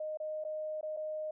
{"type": "tone with dropouts", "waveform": "sine", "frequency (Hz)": 618, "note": "D#5", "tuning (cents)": -12, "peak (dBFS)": -35, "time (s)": [0, 1.31], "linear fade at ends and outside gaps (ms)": 5, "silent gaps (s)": [[0.173, 0.2], [0.44, 0.448], [0.811, 0.829], [0.966, 0.97]], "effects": []}